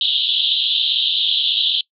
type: band-pass noise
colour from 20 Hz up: white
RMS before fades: -18 dBFS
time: 0.01-1.81 s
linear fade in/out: 2 ms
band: 3000 to 3900 Hz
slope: 96 dB/octave
effects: noise-tail reverb RT60 0.1 s tail -23 dB re dry